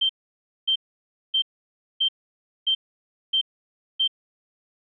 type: tone bursts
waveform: sine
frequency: 3136 Hz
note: G7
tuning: in tune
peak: -18 dBFS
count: 7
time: 0.01-4.078 s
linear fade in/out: 10 ms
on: 84 ms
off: 580 ms
effects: none